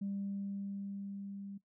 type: tone with level ramp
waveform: sine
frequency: 198.6 Hz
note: G3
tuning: 23 cents sharp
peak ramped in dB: -34 to -43 dBFS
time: 0.01-1.58 s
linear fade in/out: 10 ms
effects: noise-tail reverb RT60 0.1 s tail -17 dB re dry + tanh soft clip ceiling -31 dBFS